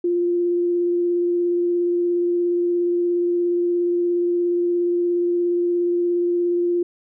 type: tone with vibrato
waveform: sine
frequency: 349.2 Hz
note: F4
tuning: in tune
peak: -17 dBFS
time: 0.04-6.83 s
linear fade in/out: 5 ms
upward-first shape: sine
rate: 17 Hz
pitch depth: 11 cents each way
effects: none